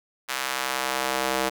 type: tone with high-pass filter sweep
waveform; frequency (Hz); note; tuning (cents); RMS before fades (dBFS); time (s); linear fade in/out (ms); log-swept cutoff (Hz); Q
square; 65.41; C2; 0; -27; 0.28-1.5; 20; 1400 to 460; 0.83
effects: none